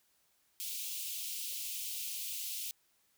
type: high-pass noise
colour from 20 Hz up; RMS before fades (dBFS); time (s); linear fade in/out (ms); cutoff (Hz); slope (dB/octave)
white; -40; 0.6-2.71; 0; 2500; 48
effects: white hiss -73 dBFS RMS until 3.17 s